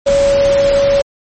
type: tone in noise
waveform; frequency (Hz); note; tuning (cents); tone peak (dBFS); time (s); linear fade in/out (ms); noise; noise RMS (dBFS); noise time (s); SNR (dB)
sine; 560; C#5; +18; -8; 0.06-1.02; 10; pink; -22; 0.06-1.02; +11
effects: MP3 32 kbps